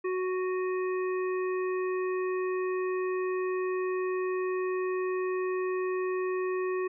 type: harmonic tone with a mistuned harmonic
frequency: 370 Hz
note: F#4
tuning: in tune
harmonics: 1 / 3 / 5 / 7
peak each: -28 / -38 / -42 / -45 dBFS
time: 0.04-6.88 s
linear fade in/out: 10 ms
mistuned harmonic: 7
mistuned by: -60 cents
effects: none